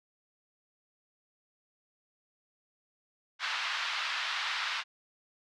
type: band-pass noise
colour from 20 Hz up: pink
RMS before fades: -34 dBFS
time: 3.39-4.84 s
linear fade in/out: 50 ms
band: 1100 to 4400 Hz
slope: 24 dB/octave
effects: none